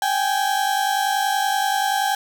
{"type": "tone pair together", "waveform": "35% pulse", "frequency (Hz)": [780.1, 830.6], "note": ["G5", "G#5"], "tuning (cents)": [-9, 0], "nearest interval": "minor second", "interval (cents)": 109, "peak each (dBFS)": [-19, -21], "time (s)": [0.02, 2.15], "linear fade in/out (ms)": 2, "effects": []}